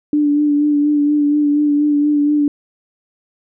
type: tone with vibrato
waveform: sine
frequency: 293.7 Hz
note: D4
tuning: in tune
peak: -11 dBFS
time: 0.13-2.48 s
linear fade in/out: 2 ms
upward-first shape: sine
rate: 4.2 Hz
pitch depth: 25 cents each way
effects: none